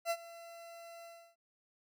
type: tone with ADSR envelope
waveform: 40% pulse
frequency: 676 Hz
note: E5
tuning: 43 cents sharp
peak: -29 dBFS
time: 0.05-1.36 s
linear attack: 55 ms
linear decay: 57 ms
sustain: -19 dB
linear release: 310 ms
effects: none